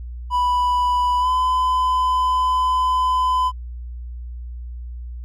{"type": "tone with pitch glide", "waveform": "triangle", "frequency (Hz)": [987.8, 1012.6], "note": ["B5", "B5"], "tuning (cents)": [0, 43], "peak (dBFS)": -14, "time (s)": [0.3, 3.52], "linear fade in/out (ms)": 50, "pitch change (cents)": 43, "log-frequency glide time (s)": [1.19, 1.28], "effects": ["added 60 Hz sine -29 dBFS peak until 5.24 s"]}